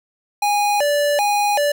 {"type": "tone with vibrato", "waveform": "square", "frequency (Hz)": 692, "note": "F5", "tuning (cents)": -16, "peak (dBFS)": -16, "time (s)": [0.42, 1.72], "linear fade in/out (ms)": 5, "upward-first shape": "square", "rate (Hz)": 1.3, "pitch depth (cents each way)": 300, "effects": []}